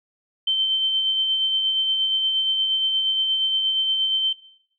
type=tone with tremolo; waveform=sine; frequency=3101 Hz; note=G7; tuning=19 cents flat; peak=-17 dBFS; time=0.47-4.33 s; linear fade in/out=5 ms; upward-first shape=sine; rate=8.5 Hz; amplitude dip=30%; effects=noise-tail reverb RT60 0.7 s tail -18 dB re dry